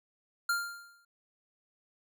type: tone with exponential decay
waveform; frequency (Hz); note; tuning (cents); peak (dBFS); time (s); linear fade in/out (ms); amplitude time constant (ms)
square; 1396.9; F6; 0; -26; 0.49-1.05; 5; 120
effects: none